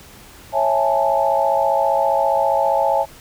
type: chord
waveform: sine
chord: A major seventh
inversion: first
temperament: just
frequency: 550 / 660 / 825 / 880 Hz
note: C#5 / E5 / G#5 / A5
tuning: -14 / +2 / -12 / 0 cents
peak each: -20 dBFS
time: 0.52-3.06 s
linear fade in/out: 50 ms
effects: pink hiss -43 dBFS RMS until 3.2 s